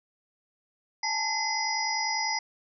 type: tone cluster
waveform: sine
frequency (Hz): 839 / 889 / 2047 / 5010 / 5760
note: G#5 / A5 / C7 / D#8 / F#8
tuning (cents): +17 / +18 / -38 / +11 / -47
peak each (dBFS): -35 / -32 / -32 / -31 / -36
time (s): 1.03-2.39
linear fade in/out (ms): 5
effects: none